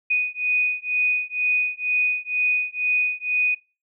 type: beating tone pair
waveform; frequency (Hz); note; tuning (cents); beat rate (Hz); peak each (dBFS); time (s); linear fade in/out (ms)
sine; 2483 / 2485.1; D#7 / D#7; -4 / -3; 2.1; -23; 0.1-3.55; 10
effects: noise-tail reverb RT60 0.3 s tail -22 dB re dry